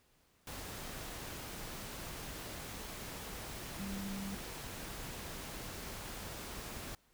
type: tone in noise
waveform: sine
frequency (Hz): 196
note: G3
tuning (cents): 0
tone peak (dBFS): -40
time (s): 3.79-4.35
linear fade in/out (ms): 2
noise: pink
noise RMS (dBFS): -45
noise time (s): 0.47-6.95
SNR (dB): +2
effects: pink hiss -71 dBFS RMS until 7.13 s